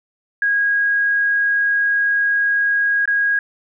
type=tone with dropouts; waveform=sine; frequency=1642 Hz; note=G#6; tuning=20 cents flat; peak=-14 dBFS; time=0.42-3.39 s; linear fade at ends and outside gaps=2 ms; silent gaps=3.056-3.076 s; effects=none